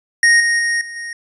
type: tone with level steps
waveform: square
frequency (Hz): 1864.7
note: A#6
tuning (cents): 0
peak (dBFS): -9 / -14 / -16 / -29 / -26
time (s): 0.23-1.13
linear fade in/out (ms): 2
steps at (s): 0.4 / 0.59 / 0.81 / 0.96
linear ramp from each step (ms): 2
effects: resampled to 24000 Hz